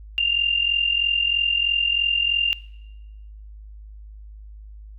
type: tone with amplitude modulation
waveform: sine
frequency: 2794 Hz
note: F7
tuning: in tune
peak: -15 dBFS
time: 0.18-2.53 s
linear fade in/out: 0 ms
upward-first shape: sine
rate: 43.1 Hz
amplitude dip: 75%
effects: noise-tail reverb RT60 1.0 s tail -20 dB re dry + added 52 Hz sine -38 dBFS peak until 4.98 s